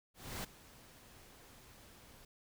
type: noise with ADSR envelope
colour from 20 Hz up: pink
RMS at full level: -41 dBFS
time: 0.14-2.25 s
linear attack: 300 ms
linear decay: 10 ms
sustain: -18 dB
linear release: 4 ms
effects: none